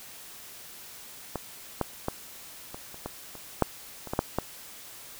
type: clicks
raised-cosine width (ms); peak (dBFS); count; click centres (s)
1; -16 / -11 / -13 / -24 / -30 / -19 / -28 / -6 / -25 / -15 / -8 / -11; 12; 1.357 / 1.813 / 2.084 / 2.745 / 2.944 / 3.06 / 3.353 / 3.623 / 4.073 / 4.135 / 4.191 / 4.386
effects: white hiss -46 dBFS RMS until 5.19 s